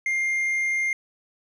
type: tone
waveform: triangle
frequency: 2112 Hz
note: C7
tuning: 16 cents sharp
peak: -20 dBFS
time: 0.06-0.93 s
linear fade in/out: 2 ms
effects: resampled to 24000 Hz